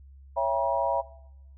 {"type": "chord", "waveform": "sine", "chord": "C# diminished seventh", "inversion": "none", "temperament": "just", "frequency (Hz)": [554.4, 665.2, 798.3, 957.9], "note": ["C#5", "E5", "G5", "Bb5"], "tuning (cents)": [0, 16, 31, 47], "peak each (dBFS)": [-29, -28, -32, -27], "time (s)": [0.36, 1.02], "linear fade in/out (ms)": 20, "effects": ["noise-tail reverb RT60 0.9 s tail -20 dB re dry", "added 68 Hz sine -47 dBFS peak until 1.57 s"]}